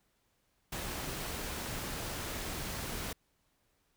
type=noise; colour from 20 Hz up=pink; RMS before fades=-39 dBFS; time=0.72-3.13 s; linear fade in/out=5 ms; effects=pink hiss -75 dBFS RMS until 3.96 s